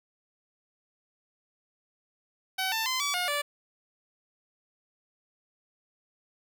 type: tone with pitch steps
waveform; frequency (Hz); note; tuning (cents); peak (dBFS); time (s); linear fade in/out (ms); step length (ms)
10% pulse; 758 / 891 / 1031 / 1145 / 717 / 581; F#5 / A5 / C6 / D6 / F5 / D5; +42 / +22 / -26 / -44 / +45 / -19; -19; 2.58-3.42; 10; 140
effects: none